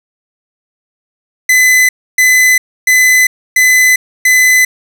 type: tone bursts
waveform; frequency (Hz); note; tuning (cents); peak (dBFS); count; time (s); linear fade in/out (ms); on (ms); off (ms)
45% pulse; 2016; B6; +35; -5; 5; 1.49-4.65; 5; 400; 290
effects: none